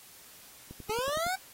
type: click train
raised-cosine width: 3 ms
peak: -31 dBFS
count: 7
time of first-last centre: 0.71-1.266 s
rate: 10.8 Hz
type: linear sweep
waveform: 25% pulse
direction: up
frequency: 410.8 to 772 Hz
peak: -26 dBFS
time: 0.89-1.36 s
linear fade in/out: 10 ms
effects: white hiss -53 dBFS RMS until 1.53 s + AAC 48 kbps